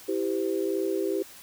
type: chord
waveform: sine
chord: C major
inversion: first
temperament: equal with one note detuned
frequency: 329.6 / 392 / 510.4 Hz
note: E4 / G4 / C5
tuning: 0 / 0 / -43 cents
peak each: -30 / -27 / -33 dBFS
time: 0.08-1.23 s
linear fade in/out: 10 ms
effects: white hiss -48 dBFS RMS until 1.42 s